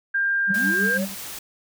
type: tone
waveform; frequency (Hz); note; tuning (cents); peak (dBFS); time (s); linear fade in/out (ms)
sine; 1597; G6; +32; -19; 0.14-0.98; 10
type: tone with tremolo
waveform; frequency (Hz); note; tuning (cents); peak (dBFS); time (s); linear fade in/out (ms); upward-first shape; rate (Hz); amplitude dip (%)
sine; 196; G3; 0; -22; 0.47-1.15; 50; sine; 6; 85
type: linear sweep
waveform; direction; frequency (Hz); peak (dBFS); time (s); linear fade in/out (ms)
triangle; up; 164.81 to 584; -26; 0.5-1.05; 5
type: noise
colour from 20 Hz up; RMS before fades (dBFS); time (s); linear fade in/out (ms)
white; -35; 0.54-1.39; 5
effects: none